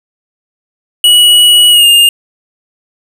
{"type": "tone with pitch glide", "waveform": "square", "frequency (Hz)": [2924, 2820], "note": ["F#7", "F7"], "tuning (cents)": [-21, 16], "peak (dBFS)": -3, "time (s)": [1.04, 2.09], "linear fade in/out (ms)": 2, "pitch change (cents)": -63, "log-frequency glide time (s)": [1.7, 1.86], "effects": ["7-bit"]}